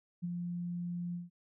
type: tone with ADSR envelope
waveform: sine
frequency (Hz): 174.61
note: F3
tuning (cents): 0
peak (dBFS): -32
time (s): 0.22-1.3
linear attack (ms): 24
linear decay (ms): 22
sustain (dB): -3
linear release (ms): 160
effects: none